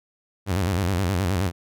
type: tone with vibrato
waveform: sawtooth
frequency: 92.5 Hz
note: F#2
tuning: in tune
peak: -17 dBFS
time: 0.46-1.52 s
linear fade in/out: 50 ms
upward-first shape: square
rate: 9.5 Hz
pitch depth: 120 cents each way
effects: none